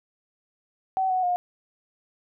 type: tone with pitch steps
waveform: sine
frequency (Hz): 760 / 742 / 715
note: F#5 / F#5 / F5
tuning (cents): +46 / +5 / +41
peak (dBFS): -21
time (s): 0.97-1.36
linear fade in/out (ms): 0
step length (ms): 130
effects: none